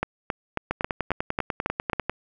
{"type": "two click trains", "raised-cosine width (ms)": 0.5, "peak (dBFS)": [-10, -9], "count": [15, 8], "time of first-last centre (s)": [[0.71, 2.096], [0.03, 1.932]], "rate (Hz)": [10.1, 3.68], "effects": []}